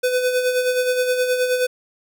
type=tone with tremolo; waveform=square; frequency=502 Hz; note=B4; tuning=28 cents sharp; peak=-16 dBFS; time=0.03-1.67 s; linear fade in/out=10 ms; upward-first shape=sine; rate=9.5 Hz; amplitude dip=50%; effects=none